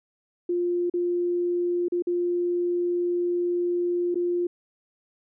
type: tone with dropouts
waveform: sine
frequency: 351 Hz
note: F4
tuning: 9 cents sharp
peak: -22 dBFS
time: 0.49-4.47 s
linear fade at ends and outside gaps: 5 ms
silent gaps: 0.899-0.938 / 1.884-1.921 / 2.023-2.07 / 4.145-4.155 s
effects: none